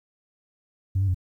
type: tone with pitch steps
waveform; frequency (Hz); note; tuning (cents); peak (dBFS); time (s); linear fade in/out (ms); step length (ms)
sine; 95.2 / 97.9 / 91.1; F#2 / G2 / F#2; +50 / -2 / -26; -18; 0.95-1.145; 10; 65
effects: tanh soft clip ceiling -17 dBFS + 10-bit